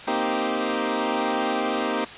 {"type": "chord", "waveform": "15% pulse", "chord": "C minor seventh", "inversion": "third", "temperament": "equal", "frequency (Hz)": [233.1, 261.6, 311.1, 392], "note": ["Bb3", "C4", "Eb4", "G4"], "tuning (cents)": [0, 0, 0, 0], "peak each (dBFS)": -22, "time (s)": [0.07, 2.05], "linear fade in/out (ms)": 10, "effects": ["white hiss -39 dBFS RMS until 2.17 s", "resampled to 8000 Hz"]}